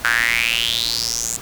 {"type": "tone with high-pass filter sweep", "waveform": "square", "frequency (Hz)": 58.27, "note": "A#1", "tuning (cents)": 0, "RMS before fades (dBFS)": -20, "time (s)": [0.04, 1.37], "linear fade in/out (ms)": 5, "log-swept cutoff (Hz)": [1500, 7500], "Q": 6.4, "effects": ["pink hiss -35 dBFS RMS until 1.41 s"]}